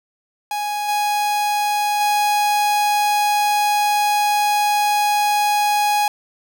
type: tone with level steps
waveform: 45% pulse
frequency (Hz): 830.6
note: G#5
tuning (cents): 0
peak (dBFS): -21 / -17 / -15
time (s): 0.51-6.08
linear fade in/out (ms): 2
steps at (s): 0.88 / 2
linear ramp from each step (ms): 10
effects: none